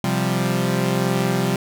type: chord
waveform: sawtooth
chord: C suspended fourth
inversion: none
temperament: equal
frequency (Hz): 130.81 / 174.61 / 196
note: C3 / F3 / G3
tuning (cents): 0 / 0 / 0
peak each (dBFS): -19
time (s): 0.04-1.56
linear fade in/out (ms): 2
effects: none